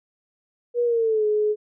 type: tone with pitch glide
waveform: sine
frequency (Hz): 480.7 to 423.3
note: B4 to G#4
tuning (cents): -47 to +33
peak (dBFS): -18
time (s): 0.74-1.56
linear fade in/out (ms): 50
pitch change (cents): -220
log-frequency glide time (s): 0.84-1.25
effects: none